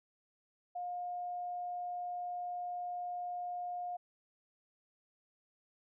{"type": "tone", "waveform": "sine", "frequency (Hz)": 712, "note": "F5", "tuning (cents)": 33, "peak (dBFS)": -37, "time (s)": [0.75, 3.97], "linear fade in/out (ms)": 10, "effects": []}